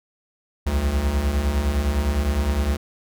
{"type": "beating tone pair", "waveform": "square", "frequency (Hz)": [62.6, 72.4], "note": ["B1", "D2"], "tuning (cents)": [24, -24], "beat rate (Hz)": 9.8, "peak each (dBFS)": [-26, -21], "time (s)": [0.66, 2.77], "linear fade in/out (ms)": 10, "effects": []}